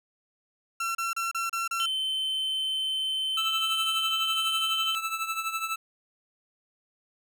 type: tone bursts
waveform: 30% pulse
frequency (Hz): 1354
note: E6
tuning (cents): +46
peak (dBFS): -25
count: 6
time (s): 0.8-1.86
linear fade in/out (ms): 5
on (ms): 150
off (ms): 32
type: tone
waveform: triangle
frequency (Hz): 3077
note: G7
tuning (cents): -33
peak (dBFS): -25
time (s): 1.8-4.95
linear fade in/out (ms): 0
type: tone with tremolo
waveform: 25% pulse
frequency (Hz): 1318.5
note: E6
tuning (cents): 0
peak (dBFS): -22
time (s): 3.37-5.76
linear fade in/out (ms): 5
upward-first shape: triangle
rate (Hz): 12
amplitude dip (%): 75
effects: none